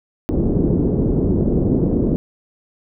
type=low-pass noise; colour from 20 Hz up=white; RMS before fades=-17 dBFS; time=0.29-2.16 s; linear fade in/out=0 ms; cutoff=370 Hz; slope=24 dB/octave; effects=none